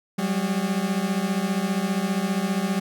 40% pulse beating tone pair, 185 / 200 Hz, F#3 / G3, 0 / +35 cents, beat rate 15 Hz, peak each -25 / -24 dBFS, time 0.18-2.8 s, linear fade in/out 10 ms, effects none

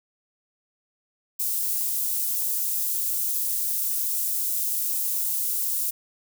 white high-pass noise, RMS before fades -26 dBFS, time 1.39-5.91 s, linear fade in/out 10 ms, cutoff 9900 Hz, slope 12 dB/octave, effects none

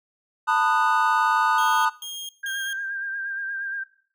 triangle chord, B dominant seventh, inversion third, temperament just, 889 / 987.8 / 1234.7 / 1481.6 Hz, A5 / B5 / D#6 / F#6, +18 / 0 / -14 / +2 cents, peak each -21 / -24 / -21 / -23 dBFS, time 0.47-1.9 s, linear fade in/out 20 ms
sawtooth tone bursts, 3238 Hz, G#7, 45 cents flat, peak -29 dBFS, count 3, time 1.58-2.73 s, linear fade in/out 2 ms, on 270 ms, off 170 ms
sine tone with vibrato, 1593 Hz, G6, 27 cents sharp, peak -27 dBFS, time 2.43-3.84 s, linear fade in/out 10 ms, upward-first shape triangle, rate 8.5 Hz, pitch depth 42 cents each way
effects noise-tail reverb RT60 0.5 s tail -20 dB re dry

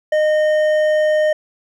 sine tone with hard clipping, 614 Hz, D#5, 23 cents flat, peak -14 dBFS, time 0.12-1.33 s, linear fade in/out 5 ms, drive 7 dB, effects none

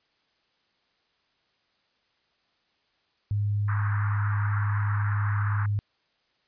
sine tone, 103 Hz, G#2, 14 cents flat, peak -23 dBFS, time 3.31-5.79 s, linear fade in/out 0 ms
white band-pass noise, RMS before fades -36 dBFS, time 3.68-5.66 s, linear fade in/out 2 ms, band 950 to 1700 Hz, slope 48 dB/octave
effects white hiss -70 dBFS RMS until 6.47 s + resampled to 11025 Hz

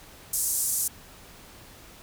white band-pass noise, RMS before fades -27 dBFS, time 0.33-0.88 s, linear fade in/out 5 ms, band 6800 to 12000 Hz, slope 24 dB/octave, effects pink hiss -49 dBFS RMS until 2.02 s

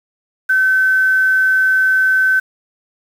sine tone with quantisation, 1530 Hz, G6, 42 cents flat, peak -10 dBFS, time 0.49-2.4 s, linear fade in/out 10 ms, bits 6, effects none

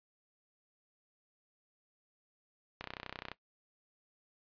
click train, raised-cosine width 0.3 ms, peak -24 dBFS, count 17, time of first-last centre 2.81-3.316 s, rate 31.6 Hz, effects noise-tail reverb RT60 0.1 s tail -17 dB re dry + resampled to 11025 Hz

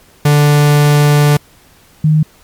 45% pulse / sine tone pair in turn, 146.83 / 154.61 Hz, D3 / D#3, 0 / -11 cents, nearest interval minor second, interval 89 cents, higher second, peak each -6 dBFS, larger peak neither, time 0.25-1.37 / 2.04-2.23 s, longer first, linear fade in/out 5 ms, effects pink hiss -46 dBFS RMS until 2.43 s + MP3 96 kbps

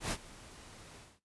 pink noise with ADSR envelope, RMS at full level -33 dBFS, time 0-1.2 s, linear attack 110 ms, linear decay 58 ms, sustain -20 dB, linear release 230 ms, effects noise-tail reverb RT60 0.2 s tail -17 dB re dry + resampled to 24000 Hz

